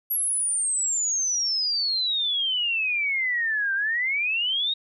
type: exponential two-way sweep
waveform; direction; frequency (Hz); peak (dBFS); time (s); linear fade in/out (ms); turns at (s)
sine; down then up; 11630 to 1557 to 3791; -22; 0.1-4.74; 10; 3.74
effects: none